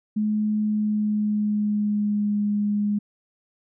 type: tone with pitch glide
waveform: sine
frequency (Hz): 212.5 to 206.7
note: G#3 to G#3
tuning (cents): +40 to -8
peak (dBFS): -20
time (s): 0.16-2.99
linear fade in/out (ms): 10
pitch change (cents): -48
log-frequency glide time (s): 0.6-2.4
effects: none